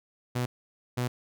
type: tone bursts at uneven times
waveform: sawtooth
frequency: 123.47 Hz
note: B2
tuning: in tune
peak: -23 dBFS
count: 2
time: 0.35-0.46 / 0.97-1.08 s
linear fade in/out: 10 ms
effects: none